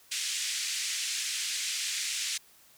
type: band-pass noise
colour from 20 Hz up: white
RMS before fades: -33 dBFS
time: 0.11-2.38 s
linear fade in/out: 10 ms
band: 2000 to 8000 Hz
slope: 24 dB/octave
effects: white hiss -59 dBFS RMS until 2.77 s

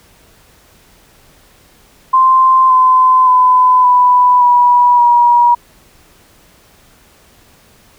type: tone with pitch steps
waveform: sine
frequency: 1043 / 1025.7 / 1008.6 / 991.9 / 975.4 / 959.2 Hz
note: C6 / C6 / B5 / B5 / B5 / A#5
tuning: -6 / -35 / +36 / +7 / -22 / +49 cents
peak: -5 dBFS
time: 2.13-5.55 s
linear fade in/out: 10 ms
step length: 570 ms
effects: pink hiss -47 dBFS RMS until 7.98 s

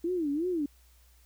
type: tone with vibrato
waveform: sine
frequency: 321.9 Hz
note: E4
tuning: 41 cents flat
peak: -27 dBFS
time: 0.04-0.66 s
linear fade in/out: 5 ms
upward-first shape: sine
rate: 2.8 Hz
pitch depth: 230 cents each way
effects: added 60 Hz sine -58 dBFS peak until 1.25 s + white hiss -65 dBFS RMS until 1.25 s

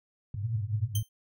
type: band-pass noise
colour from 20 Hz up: pink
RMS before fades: -31 dBFS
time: 0.34-1.03 s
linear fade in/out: 5 ms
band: 100 to 120 Hz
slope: 96 dB/octave
type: tone with exponential decay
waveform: 10% pulse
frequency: 3127 Hz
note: G7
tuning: 5 cents flat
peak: -23 dBFS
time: 0.95-1.09 s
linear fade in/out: 5 ms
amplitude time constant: 29 ms
effects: none

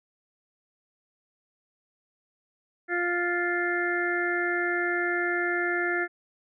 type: harmonic tone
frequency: 350 Hz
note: F4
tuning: 4 cents sharp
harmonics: 1 / 2 / 4 / 5 / 6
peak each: -29 / -34 / -31 / -29 / -34 dBFS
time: 2.88-6.08 s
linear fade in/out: 50 ms
effects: none

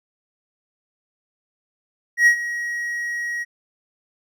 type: tone with ADSR envelope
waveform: triangle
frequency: 1900 Hz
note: A#6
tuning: 33 cents sharp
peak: -7 dBFS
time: 2.17-3.45 s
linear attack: 96 ms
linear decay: 87 ms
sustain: -15 dB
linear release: 30 ms
effects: none

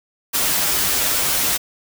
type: noise with comb filter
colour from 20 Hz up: white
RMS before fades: -19 dBFS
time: 0.33-1.58 s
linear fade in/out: 20 ms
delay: 9.1 ms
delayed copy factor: -0.7
effects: none

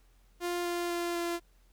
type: tone with pitch steps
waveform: sawtooth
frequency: 350.2 / 347.8 / 345.4 / 343 Hz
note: F4 / F4 / F4 / F4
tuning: +5 / -7 / -19 / -31 cents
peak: -27 dBFS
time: 0.4-1.4 s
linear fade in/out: 50 ms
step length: 250 ms
effects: added 43 Hz sine -60 dBFS peak until 1.72 s + pink hiss -70 dBFS RMS until 1.72 s

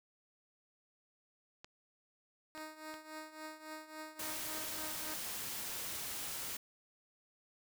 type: clicks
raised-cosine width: 0.2 ms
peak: -32 dBFS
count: 3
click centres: 1.645 / 2.577 / 2.941 s
type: tone with tremolo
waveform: 10% pulse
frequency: 311.1 Hz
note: D#4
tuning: in tune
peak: -35 dBFS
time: 2.55-5.14 s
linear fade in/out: 0 ms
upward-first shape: triangle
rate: 3.6 Hz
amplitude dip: 80%
type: noise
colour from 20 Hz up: white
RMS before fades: -42 dBFS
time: 4.19-6.57 s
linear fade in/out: 5 ms
effects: none

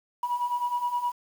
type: beating tone pair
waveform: sine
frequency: 964 / 973.6 Hz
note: B5 / B5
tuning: -42 / -25 cents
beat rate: 9.6 Hz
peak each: -30 / -26 dBFS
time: 0.23-1.12 s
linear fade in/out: 5 ms
effects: tanh soft clip ceiling -20 dBFS + 8-bit

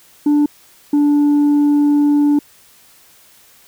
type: tone pair in turn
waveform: sine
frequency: 293.7 / 291.5 Hz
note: D4 / D4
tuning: 0 / -13 cents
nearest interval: unison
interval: 13 cents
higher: first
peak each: -7 dBFS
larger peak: neither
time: 0.26-0.46 / 0.93-2.39 s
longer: second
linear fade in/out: 5 ms
effects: tanh soft clip ceiling -9 dBFS + white hiss -48 dBFS RMS until 3.67 s

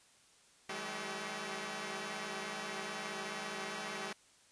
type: tone cluster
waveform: 5% pulse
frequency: 163 / 193.4 / 212.4 / 384.4 Hz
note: E3 / G3 / G#3 / G4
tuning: -19 / -23 / +39 / -34 cents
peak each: -38 / -35 / -32 / -33 dBFS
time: 0.69-4.13 s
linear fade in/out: 5 ms
effects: white hiss -65 dBFS RMS until 4.51 s + resampled to 22050 Hz

